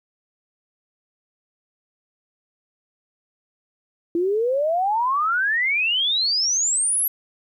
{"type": "exponential sweep", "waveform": "sine", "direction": "up", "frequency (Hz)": [331.4, 11780], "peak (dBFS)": -18, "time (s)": [4.15, 7.08], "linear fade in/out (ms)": 2, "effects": ["10-bit"]}